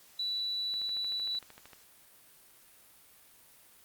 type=tone; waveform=sine; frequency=3951 Hz; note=B7; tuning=in tune; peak=-31 dBFS; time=0.19-1.39 s; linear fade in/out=5 ms
type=click train; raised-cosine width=0.3 ms; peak=-34 dBFS; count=14; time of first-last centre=0.74-1.732 s; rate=13.1 Hz
effects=white hiss -59 dBFS RMS until 3.84 s + Opus 48 kbps